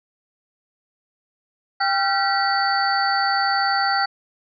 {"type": "tone cluster", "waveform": "sine", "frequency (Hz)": [791, 1372, 1533, 1938, 4532], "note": ["G5", "F6", "G6", "B6", "C#8"], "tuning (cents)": [15, -31, -39, -33, 37], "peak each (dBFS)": [-21, -23, -28, -27, -25], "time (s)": [1.8, 4.06], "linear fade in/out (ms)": 10, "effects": []}